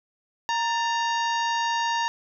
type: harmonic tone with a mistuned harmonic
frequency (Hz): 932.3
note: A#5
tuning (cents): 0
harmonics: 1 / 2 / 3 / 4 / 5 / 6 / 7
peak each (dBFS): -24 / -30 / -34 / -36 / -38 / -40 / -41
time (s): 0.49-2.08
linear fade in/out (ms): 0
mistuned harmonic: 2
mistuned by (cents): -80
effects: none